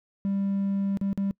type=tone with dropouts; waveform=triangle; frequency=197.2 Hz; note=G3; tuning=11 cents sharp; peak=-21 dBFS; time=0.25-1.31 s; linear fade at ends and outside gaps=0 ms; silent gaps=0.972-1.013 / 1.13-1.176 s; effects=noise-tail reverb RT60 0.1 s tail -26 dB re dry + tanh soft clip ceiling -18 dBFS